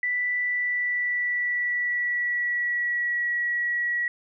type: tone with pitch glide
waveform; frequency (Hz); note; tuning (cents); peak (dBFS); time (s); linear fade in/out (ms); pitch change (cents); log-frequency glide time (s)
sine; 1975.5 to 1923.7; B6 to B6; 0 to -46; -23; 0.03-4.08; 2; -46; 0.37-3.32
effects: none